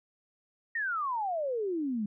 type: exponential sweep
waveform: sine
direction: down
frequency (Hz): 1890 to 200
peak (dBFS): -29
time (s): 0.75-2.06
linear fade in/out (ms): 5
effects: none